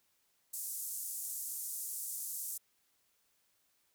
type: band-pass noise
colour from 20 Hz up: white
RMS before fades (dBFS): -41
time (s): 0.53-2.58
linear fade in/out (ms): 10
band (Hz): 7200 to 14000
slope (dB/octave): 24
effects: white hiss -75 dBFS RMS until 3.94 s